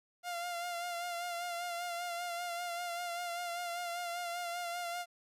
sawtooth tone with vibrato, 697 Hz, F5, 4 cents flat, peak -33 dBFS, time 0.23-5.06 s, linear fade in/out 50 ms, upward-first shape sine, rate 5.1 Hz, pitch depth 33 cents each way, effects resampled to 32000 Hz + 12-bit

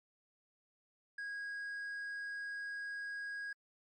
triangle tone, 1644 Hz, G#6, 18 cents flat, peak -38 dBFS, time 1.18-3.53 s, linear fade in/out 5 ms, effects MP3 32 kbps

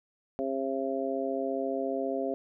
harmonic tone, 134.6 Hz, C3, 49 cents sharp, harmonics 2 / 3 / 4 / 5, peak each -34 / -34 / -34 / -34 dBFS, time 0.39-2.34 s, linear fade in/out 0 ms, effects none

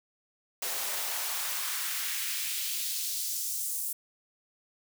white noise with high-pass filter sweep, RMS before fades -33 dBFS, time 0.62-3.93 s, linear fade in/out 5 ms, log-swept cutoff 430 to 9300 Hz, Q 1.2, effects none

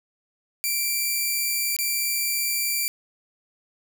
5% pulse tone with dropouts, 2349 Hz, D7, in tune, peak -13 dBFS, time 0.64-2.88 s, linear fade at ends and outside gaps 0 ms, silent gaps 1.765-1.788 s, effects none

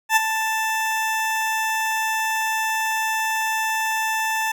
20% pulse tone with ADSR envelope, 882 Hz, A5, 4 cents sharp, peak -7 dBFS, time 0.09-4.52 s, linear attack 74 ms, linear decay 18 ms, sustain -9 dB, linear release 7 ms, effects none

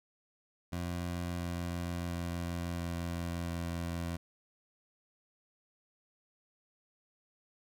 20% pulse tone with pitch steps, 87.31 / 86.76 / 86.21 / 85.66 / 85.12 Hz, F2 / F2 / F2 / F2 / F2, 0 / -11 / -22 / -33 / -44 cents, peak -30 dBFS, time 0.72-4.17 s, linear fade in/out 10 ms, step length 690 ms, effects none

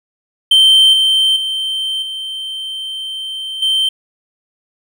triangle tone with level steps, 3117 Hz, G7, 11 cents flat, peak -4 / -8 / -15 / -20 / -10 dBFS, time 0.51-3.89 s, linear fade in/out 5 ms, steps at 0.93 / 1.36 / 2.02 / 3.62 s, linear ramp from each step 5 ms, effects none

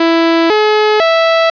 sawtooth tone with pitch steps, 331.1 / 426 / 658 Hz, E4 / G#4 / E5, +8 / +44 / -3 cents, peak -4 dBFS, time 0-1.5 s, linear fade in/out 5 ms, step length 500 ms, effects resampled to 11025 Hz + 7-bit

